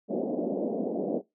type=band-pass noise; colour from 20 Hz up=pink; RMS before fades=-30 dBFS; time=0.08-1.22 s; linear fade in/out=50 ms; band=200 to 650 Hz; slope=48 dB/octave; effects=noise-tail reverb RT60 0.2 s tail -22 dB re dry